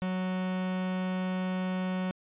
45% pulse tone, 185 Hz, F#3, in tune, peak -29 dBFS, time 0.02-2.11 s, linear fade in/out 0 ms, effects resampled to 8000 Hz

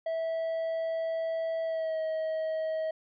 triangle tone with pitch glide, 653 to 635.9 Hz, E5 to D#5, -17 to +38 cents, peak -27 dBFS, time 0.06-2.91 s, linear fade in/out 5 ms, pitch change -45 cents, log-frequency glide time 1.64-2 s, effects resampled to 11025 Hz

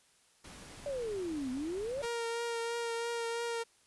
pink noise, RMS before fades -50 dBFS, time 0.44-2.06 s, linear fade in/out 5 ms
sine exponential two-way sweep, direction down then up, 587.3 to 247.7 to 587.3 Hz, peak -34 dBFS, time 0.86-2.02 s, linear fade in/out 2 ms, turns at 1.51 s
sawtooth tone with vibrato, 466.2 Hz, A#4, in tune, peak -30 dBFS, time 2.02-3.64 s, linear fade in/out 20 ms, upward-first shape triangle, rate 3 Hz, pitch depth 21 cents each way
effects white hiss -67 dBFS RMS until 3.86 s + resampled to 24000 Hz

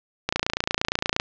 click train, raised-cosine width 0.2 ms, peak -4 dBFS, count 27, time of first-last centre 0.29-1.199 s, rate 28.6 Hz, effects low-pass 5000 Hz 12 dB/octave

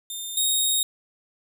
15% pulse tone pair in turn, 3620 / 3735 Hz, A7 / A#7, +48 / +3 cents, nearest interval minor second, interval 55 cents, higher second, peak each -24 / -13 dBFS, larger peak second, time 0.1-0.37 / 0.37-0.83 s, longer second, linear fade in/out 2 ms, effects none

